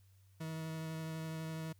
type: tone with vibrato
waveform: 40% pulse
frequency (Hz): 160.1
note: D#3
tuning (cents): +50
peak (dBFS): -39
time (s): 0.4-1.73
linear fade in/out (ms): 10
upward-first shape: triangle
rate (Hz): 12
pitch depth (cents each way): 14
effects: added 96 Hz sine -62 dBFS peak until 1.79 s + white hiss -75 dBFS RMS until 1.79 s